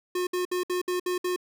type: tone bursts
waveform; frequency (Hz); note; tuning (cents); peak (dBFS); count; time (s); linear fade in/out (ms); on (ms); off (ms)
square; 360.7; F#4; -44; -26; 7; 0.15-1.362; 5; 120; 62
effects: none